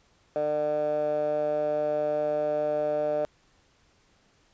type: tone with band-pass filter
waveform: 15% pulse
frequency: 150.2 Hz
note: D3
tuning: 39 cents sharp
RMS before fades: -27 dBFS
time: 0.36-3.25 s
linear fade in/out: 0 ms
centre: 620 Hz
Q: 5.5
effects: pink hiss -64 dBFS RMS until 4.53 s + resampled to 16000 Hz